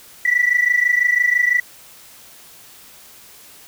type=tone pair together; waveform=sine; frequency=1945 / 1971 Hz; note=B6 / B6; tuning=-27 / -4 cents; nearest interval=unison; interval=23 cents; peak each=-16 / -15 dBFS; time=0.25-1.6 s; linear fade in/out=5 ms; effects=tanh soft clip ceiling -7 dBFS + white hiss -44 dBFS RMS until 3.67 s